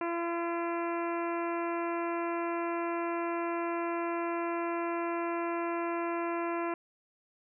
harmonic tone, 340 Hz, F4, 46 cents flat, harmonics 1 / 2 / 3 / 4 / 5 / 6 / 7 / 8, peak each -33 / -37 / -37 / -42 / -46 / -48 / -46 / -50 dBFS, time 0.01-6.74 s, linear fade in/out 2 ms, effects none

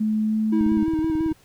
sine tone with pitch glide, 215.8 to 217.6 Hz, A3 to A3, -33 to -19 cents, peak -19 dBFS, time 0-0.84 s, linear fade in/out 10 ms, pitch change +14 cents, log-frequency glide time 0.26-0.35 s
triangle tone with vibrato, 318.3 Hz, D#4, 39 cents sharp, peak -18 dBFS, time 0.52-1.33 s, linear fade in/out 10 ms, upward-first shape square, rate 5.9 Hz, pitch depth 24 cents each way
click train, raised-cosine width 5 ms, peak -21 dBFS, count 14, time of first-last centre 0.61-1.317 s, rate 18.4 Hz
effects pink hiss -56 dBFS RMS until 1.44 s

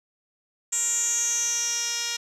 10% pulse tone with band-pass filter sweep, 471.1 Hz, A#4, 18 cents sharp, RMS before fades -26 dBFS, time 0.72-2.17 s, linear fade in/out 10 ms, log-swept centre 7600 to 4900 Hz, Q 7.4, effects none

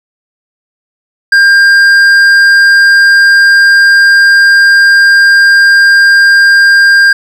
sine tone with hard clipping, 1600 Hz, G6, 35 cents sharp, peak -3 dBFS, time 1.32-7.13 s, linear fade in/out 5 ms, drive 6 dB, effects none

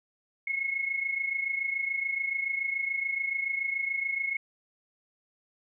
sine tone pair together, 2173 / 2200 Hz, C#7 / C#7, -35 / -14 cents, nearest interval unison, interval 21 cents, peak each -29 / -34 dBFS, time 0.47-4.37 s, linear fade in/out 5 ms, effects none

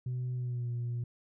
sine tone with pitch glide, 125.5 to 119.97 Hz, B2 to B2, +28 to -50 cents, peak -30 dBFS, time 0.06-1.04 s, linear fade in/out 5 ms, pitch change -78 cents, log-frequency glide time 0.34-0.7 s, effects tanh soft clip ceiling -30 dBFS

